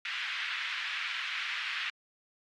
white band-pass noise, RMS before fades -36 dBFS, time 0.05-1.9 s, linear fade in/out 2 ms, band 1500 to 3000 Hz, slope 24 dB/octave, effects AAC 48 kbps

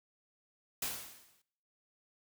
white noise with exponential decay, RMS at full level -34 dBFS, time 0.82-1.42 s, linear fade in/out 5 ms, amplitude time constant 130 ms, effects noise-tail reverb RT60 0.8 s tail -23 dB re dry

